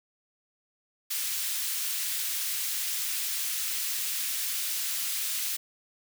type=high-pass noise; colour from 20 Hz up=white; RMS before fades=-31 dBFS; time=1.1-5.57 s; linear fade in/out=10 ms; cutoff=2100 Hz; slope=12 dB/octave; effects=none